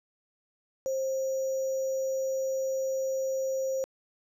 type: tone with sample-and-hold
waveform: sine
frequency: 530 Hz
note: C5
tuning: 22 cents sharp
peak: -27 dBFS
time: 0.86-3.84 s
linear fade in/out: 0 ms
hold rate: 6300 Hz
effects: low-pass 12000 Hz 12 dB/octave